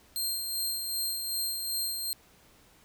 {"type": "tone with tremolo", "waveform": "15% pulse", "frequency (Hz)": 4186, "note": "C8", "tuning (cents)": 0, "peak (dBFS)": -22, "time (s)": [0.16, 2.13], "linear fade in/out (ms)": 0, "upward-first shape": "sine", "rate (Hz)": 2.6, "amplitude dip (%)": 40, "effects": ["pink hiss -60 dBFS RMS until 2.84 s"]}